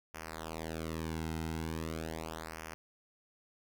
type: tone with flanger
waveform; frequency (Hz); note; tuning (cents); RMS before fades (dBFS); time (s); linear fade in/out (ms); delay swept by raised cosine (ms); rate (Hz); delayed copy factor
sawtooth; 80.4; E2; -43; -40; 0.14-2.74; 0; 0.25 to 1.75; 0.4; -0.9
effects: none